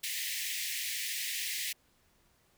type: high-pass noise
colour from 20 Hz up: pink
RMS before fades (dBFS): -36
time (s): 0.03-1.73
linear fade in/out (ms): 10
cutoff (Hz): 1800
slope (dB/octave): 96
effects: pink hiss -69 dBFS RMS until 2.57 s